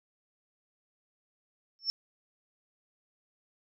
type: tone with exponential growth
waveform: sine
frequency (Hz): 5400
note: E8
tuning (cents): +41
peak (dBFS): -23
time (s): 1.79-1.9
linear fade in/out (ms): 0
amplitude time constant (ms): 22
effects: none